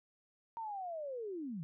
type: linear sweep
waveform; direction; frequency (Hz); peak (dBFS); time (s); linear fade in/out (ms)
sine; down; 932.3 to 149.4; -39; 0.57-1.63; 0
effects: none